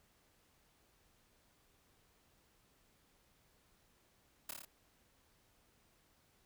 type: noise with echo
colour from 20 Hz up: white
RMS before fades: -42 dBFS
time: 4.49-4.51 s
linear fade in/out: 5 ms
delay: 28 ms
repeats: 5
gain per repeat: -2 dB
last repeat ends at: 4.65 s
effects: pink hiss -72 dBFS RMS until 6.45 s